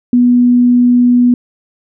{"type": "tone", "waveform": "sine", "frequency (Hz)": 244.7, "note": "B3", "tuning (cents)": -16, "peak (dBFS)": -5, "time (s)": [0.13, 1.34], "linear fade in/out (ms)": 2, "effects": []}